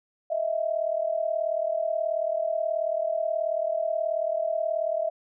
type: tone pair together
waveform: sine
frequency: 630 / 668.5 Hz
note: D#5 / E5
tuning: +21 / +24 cents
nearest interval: minor second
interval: 103 cents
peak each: -27 dBFS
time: 0.3-5.1 s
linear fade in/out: 10 ms
effects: none